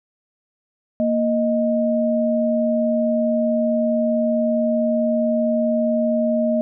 sine tone pair together, 233.1 / 622.3 Hz, A#3 / D#5, 0 / 0 cents, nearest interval octave + perfect fourth, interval 1700 cents, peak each -19 dBFS, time 1-6.61 s, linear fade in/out 0 ms, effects none

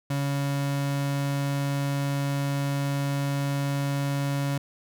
35% pulse tone, 140.4 Hz, C#3, 22 cents sharp, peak -23 dBFS, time 0.1-4.58 s, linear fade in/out 5 ms, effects none

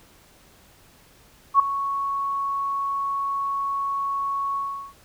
sine tone with ADSR envelope, 1108.7 Hz, C#6, in tune, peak -9 dBFS, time 1.54-4.94 s, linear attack 56 ms, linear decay 5 ms, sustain -14 dB, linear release 380 ms, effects pink hiss -54 dBFS RMS until 5.04 s

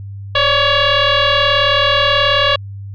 sine tone with frequency modulation, 1108.7 Hz, C#6, in tune, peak -10 dBFS, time 0.35-2.56 s, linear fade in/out 5 ms, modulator 564 Hz, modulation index 4.8, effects added 99 Hz sine -26 dBFS peak until 2.94 s + resampled to 11025 Hz

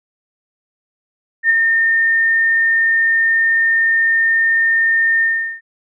sine tone with ADSR envelope, 1819 Hz, A#6, 43 cents flat, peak -7 dBFS, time 1.43-5.61 s, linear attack 70 ms, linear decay 11 ms, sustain -4 dB, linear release 390 ms, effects none

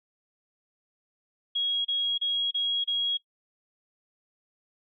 sine tone bursts, 3301 Hz, G#7, 11 cents flat, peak -24 dBFS, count 5, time 1.55-3.174 s, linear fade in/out 10 ms, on 300 ms, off 31 ms, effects noise-tail reverb RT60 0.1 s tail -21 dB re dry

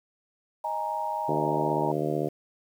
sine chord, D# suspended fourth, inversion none, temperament just, 622.3 / 829.7 / 933.4 Hz, D#5 / G#5 / A#5, 0 / -2 / +2 cents, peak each -35 / -32 / -30 dBFS, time 0.64-1.92 s, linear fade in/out 5 ms
harmonic tone, 75.6 Hz, D#2, 49 cents flat, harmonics 2 / 3 / 4 / 5 / 6 / 7 / 8 / 9, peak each -32 / -38 / -32 / -31 / -34 / -35 / -36 / -35 dBFS, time 1.28-2.29 s, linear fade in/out 10 ms
effects 9-bit

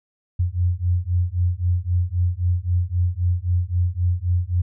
sine beating tone pair, 87 / 90.8 Hz, F2 / F#2, -6 / -32 cents, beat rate 3.8 Hz, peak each -21 dBFS, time 0.39-4.62 s, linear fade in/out 10 ms, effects none

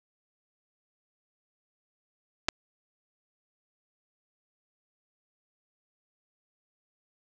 clicks, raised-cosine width 0.2 ms, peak -9 dBFS, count 2, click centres 2.485 / 2.488 s, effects none

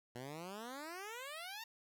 10% pulse exponential sweep, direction up, 117.8 to 932.3 Hz, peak -37 dBFS, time 0.15-1.64 s, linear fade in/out 5 ms, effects none

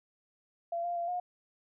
sine tone with pitch steps, 682 / 697 / 687 / 716 Hz, F5 / F5 / F5 / F5, -41 / -4 / -29 / +43 cents, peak -31 dBFS, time 0.72-1.2 s, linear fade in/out 5 ms, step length 120 ms, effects none

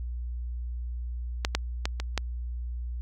clicks, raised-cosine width 0.2 ms, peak -8 / -7 / -10 / -16 / -9 dBFS, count 5, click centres 1.449 / 1.55 / 1.855 / 2 / 2.177 s, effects added 60 Hz sine -31 dBFS peak until 3.01 s

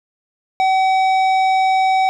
sine tone with tanh clipping, 760 Hz, F#5, 46 cents sharp, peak -14 dBFS, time 0.6-2.09 s, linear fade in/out 0 ms, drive 12 dB, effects none

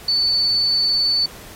sine tone, 4491 Hz, C#8, 22 cents sharp, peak -15 dBFS, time 0.08-1.26 s, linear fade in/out 5 ms, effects pink hiss -40 dBFS RMS until 1.55 s + AAC 48 kbps

